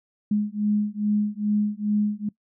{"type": "beating tone pair", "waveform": "sine", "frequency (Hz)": [207.7, 210.1], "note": ["G#3", "G#3"], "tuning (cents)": [0, 20], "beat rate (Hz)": 2.4, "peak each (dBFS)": -24, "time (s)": [0.31, 2.29], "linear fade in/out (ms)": 5, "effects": ["noise-tail reverb RT60 0.1 s tail -21 dB re dry"]}